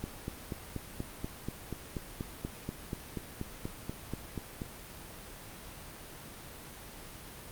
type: click train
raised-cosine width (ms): 3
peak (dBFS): -22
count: 20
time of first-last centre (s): 0.04-4.618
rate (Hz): 4.15
effects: pink hiss -47 dBFS RMS until 7.51 s + Opus 32 kbps